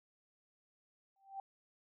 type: tone with exponential growth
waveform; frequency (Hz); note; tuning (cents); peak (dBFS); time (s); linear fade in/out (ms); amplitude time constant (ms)
sine; 781; G5; -7; -38; 1.16-1.4; 2; 51
effects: none